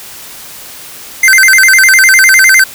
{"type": "tone with vibrato", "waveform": "square", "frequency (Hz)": 1795, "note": "A6", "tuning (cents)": 34, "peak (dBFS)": -3, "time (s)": [1.23, 2.64], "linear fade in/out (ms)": 5, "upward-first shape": "square", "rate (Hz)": 9.9, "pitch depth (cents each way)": 260, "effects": ["white hiss -29 dBFS RMS until 2.74 s"]}